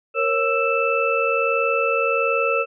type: tone cluster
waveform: sine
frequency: 465.7 / 547 / 1325 / 2639 Hz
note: A#4 / C#5 / E6 / E7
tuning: -2 / -23 / +9 / +1 cents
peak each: -23 dBFS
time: 0.14-2.66 s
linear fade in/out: 50 ms
effects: none